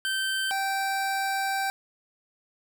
25% pulse tone pair in turn, 1552 / 779.4 Hz, G6 / G5, -18 / -10 cents, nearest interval octave, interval 1192 cents, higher first, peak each -22 dBFS, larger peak neither, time 0.05-0.51 / 0.51-1.7 s, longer second, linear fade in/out 0 ms, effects none

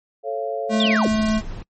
sine chord, A augmented, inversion none, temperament just, 440 / 550 / 687.5 Hz, A4 / C#5 / E#5, 0 / -14 / -27 cents, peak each -27 dBFS, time 0.23-0.98 s, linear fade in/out 50 ms
square tone, 217.1 Hz, A3, 23 cents flat, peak -18 dBFS, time 0.69-1.42 s, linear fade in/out 50 ms
sine linear sweep, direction down, 3708 to 143.5 Hz, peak -19 dBFS, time 0.8-1.08 s, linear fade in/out 2 ms
brown noise, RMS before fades -31 dBFS, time 1.08-1.63 s, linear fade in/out 10 ms
effects noise-tail reverb RT60 0.1 s tail -25 dB re dry + MP3 32 kbps

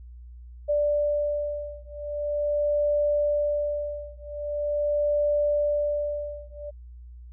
sine beating tone pair, 587.3 / 587.73 Hz, D5 / D5, 0 / +1 cents, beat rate 0.43 Hz, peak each -26 dBFS, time 0.68-6.71 s, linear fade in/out 20 ms, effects added 60 Hz sine -41 dBFS peak until 7.32 s

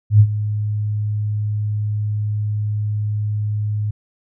sine tone with ADSR envelope, 105.3 Hz, G#2, 24 cents sharp, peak -4 dBFS, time 0.1-3.91 s, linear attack 99 ms, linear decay 64 ms, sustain -14 dB, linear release 7 ms, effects none

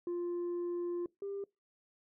sine tone pair in turn, 349.2 / 398 Hz, F4 / G4, 0 / +26 cents, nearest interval major second, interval 226 cents, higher second, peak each -31 / -36 dBFS, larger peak first, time 0.07-1.06 / 1.22-1.44 s, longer first, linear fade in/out 2 ms, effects noise-tail reverb RT60 0.2 s tail -24 dB re dry + tanh soft clip ceiling -33 dBFS

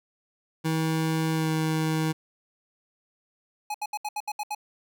25% pulse tone with pitch glide, 160 to 158.25 Hz, D#3 to D#3, +49 to +30 cents, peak -20 dBFS, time 0.64-2.13 s, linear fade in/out 20 ms, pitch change -19 cents, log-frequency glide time 1.34-1.49 s
square tone bursts, 841 Hz, G#5, 22 cents sharp, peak -29 dBFS, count 8, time 3.7-4.549 s, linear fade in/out 5 ms, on 44 ms, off 71 ms
effects none

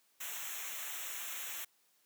white noise with comb filter, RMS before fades -42 dBFS, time 0.2-1.65 s, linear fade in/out 10 ms, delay 0.21 ms, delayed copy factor -1, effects white hiss -72 dBFS RMS until 2.05 s + high-pass 200 Hz 12 dB/octave

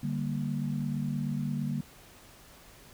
sine chord, G minor, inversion second, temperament equal, 146.83 / 196 / 233.1 Hz, D3 / G3 / Bb3, 0 / 0 / 0 cents, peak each -32 / -35 / -34 dBFS, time 0.03-1.81 s, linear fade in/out 5 ms, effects pink hiss -54 dBFS RMS until 2.93 s

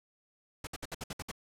pink noise bursts, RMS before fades -39 dBFS, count 8, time 0.64-1.315 s, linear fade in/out 5 ms, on 31 ms, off 61 ms, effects low-pass 11000 Hz 12 dB/octave

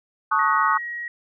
sine chord, D# half-diminished seventh, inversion second, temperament equal with one note detuned, 880 / 1108.7 / 1253.9 / 1480 Hz, A5 / C#6 / D#6 / F#6, 0 / 0 / +13 / 0 cents, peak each -25 / -21 / -21 / -25 dBFS, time 0.31-0.78 s, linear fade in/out 10 ms
sine tone, 1900 Hz, A#6, 33 cents sharp, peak -28 dBFS, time 0.39-1.08 s, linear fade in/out 2 ms
effects none

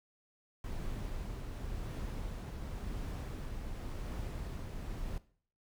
brown noise with tremolo, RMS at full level -39 dBFS, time 0.64-5.18 s, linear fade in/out 2 ms, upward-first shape triangle, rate 0.92 Hz, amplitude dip 30%, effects noise-tail reverb RT60 0.5 s tail -18 dB re dry

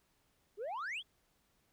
sine exponential sweep, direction up, 379 to 3520 Hz, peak -35 dBFS, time 0.57-1.03 s, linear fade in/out 50 ms, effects tanh soft clip ceiling -37 dBFS + pink hiss -75 dBFS RMS until 1.72 s

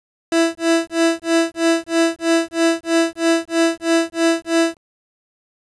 30% pulse tone with tremolo, 331.4 Hz, E4, 9 cents sharp, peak -9 dBFS, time 0.32-4.77 s, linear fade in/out 2 ms, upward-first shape sine, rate 3.1 Hz, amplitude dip 100%, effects resampled to 22050 Hz + 8-bit

